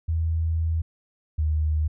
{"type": "tone pair in turn", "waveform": "sine", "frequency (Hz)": [81.4, 77.15], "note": ["E2", "D#2"], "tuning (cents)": [-21, -14], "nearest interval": "minor second", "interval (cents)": 93, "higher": "first", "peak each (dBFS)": [-21, -20], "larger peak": "second", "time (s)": [[0.08, 0.82], [1.38, 1.88]], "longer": "first", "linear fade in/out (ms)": 10, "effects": []}